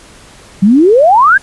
sine exponential sweep, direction up, 183.7 to 1672 Hz, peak -3 dBFS, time 0.62-1.38 s, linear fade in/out 10 ms, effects pink hiss -38 dBFS RMS until 1.42 s + resampled to 24000 Hz

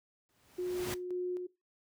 pink noise with exponential growth, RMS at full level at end -36 dBFS, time 0.29-0.94 s, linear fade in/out 0 ms, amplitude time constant 140 ms
sine tone with tremolo, 360.7 Hz, F#4, 44 cents flat, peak -32 dBFS, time 0.58-1.47 s, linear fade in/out 10 ms, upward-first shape square, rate 1.9 Hz, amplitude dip 40%
effects noise-tail reverb RT60 0.2 s tail -18 dB re dry + high-pass 60 Hz 12 dB/octave

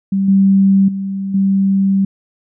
sine tone with level steps, 194.7 Hz, G3, 12 cents flat, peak -12 / -7 / -18 / -10 dBFS, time 0.12-2.05 s, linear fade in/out 5 ms, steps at 0.28 / 0.88 / 1.34 s, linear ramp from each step 5 ms, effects none

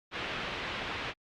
white low-pass noise, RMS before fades -37 dBFS, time 0.11-1.14 s, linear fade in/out 50 ms, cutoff 3200 Hz, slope 24 dB/octave, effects Opus 48 kbps

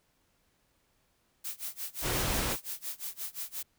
blue noise with tremolo, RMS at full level -36 dBFS, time 1.44-3.63 s, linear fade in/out 10 ms, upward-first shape sine, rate 5.7 Hz, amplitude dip 95%
pink noise, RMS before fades -31 dBFS, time 2.01-2.57 s, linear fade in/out 50 ms
effects pink hiss -72 dBFS RMS until 3.78 s

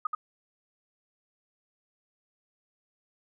sine tone with echo, 1244.5 Hz, D#6, in tune, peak -25 dBFS, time 0.05-0.07 s, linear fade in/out 5 ms, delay 80 ms, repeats 1, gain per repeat -2 dB, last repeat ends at 0.15 s, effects none

